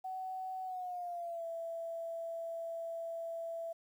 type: tone with pitch glide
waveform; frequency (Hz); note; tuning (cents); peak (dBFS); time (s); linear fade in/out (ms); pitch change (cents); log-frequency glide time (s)
sine; 751 to 665.2; F#5 to E5; +26 to +16; -38; 0.04-3.73; 10; -210; 0.63-1.45
effects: 11-bit